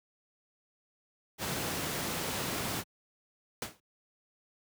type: noise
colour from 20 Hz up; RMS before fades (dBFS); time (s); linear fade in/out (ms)
pink; -34; 1.38-2.84; 50
type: noise with exponential decay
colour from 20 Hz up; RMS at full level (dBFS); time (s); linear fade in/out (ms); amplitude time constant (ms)
pink; -32; 3.62-3.8; 1; 37
effects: high-pass 100 Hz 12 dB/octave